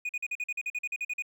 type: tone bursts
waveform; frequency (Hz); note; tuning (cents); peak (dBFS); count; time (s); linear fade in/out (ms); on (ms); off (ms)
triangle; 2469; D#7; -14; -28; 14; 0.05-1.223; 5; 42; 45
effects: none